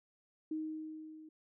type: tone with level ramp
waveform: sine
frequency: 312.8 Hz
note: D#4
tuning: 9 cents sharp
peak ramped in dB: -34 to -51 dBFS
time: 0.51-1.29 s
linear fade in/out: 5 ms
effects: none